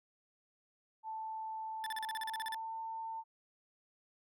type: tone with pitch glide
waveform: sine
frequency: 881 to 897.4 Hz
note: A5 to A5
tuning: +2 to +34 cents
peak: -39 dBFS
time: 1.03-3.24 s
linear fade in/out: 50 ms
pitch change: +32 cents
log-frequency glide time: 1.99-2.76 s
type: tone bursts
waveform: 25% pulse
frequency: 1755 Hz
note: A6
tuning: 5 cents flat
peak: -35 dBFS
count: 12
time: 1.84-2.545 s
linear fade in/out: 0 ms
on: 23 ms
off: 39 ms
effects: none